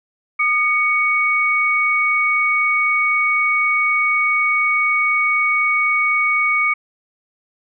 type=tone pair together; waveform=sine; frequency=1222.3 / 2234 Hz; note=D#6 / C#7; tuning=-31 / +13 cents; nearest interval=minor seventh; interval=1044 cents; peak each=-20 / -15 dBFS; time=0.39-6.74 s; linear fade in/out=10 ms; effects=none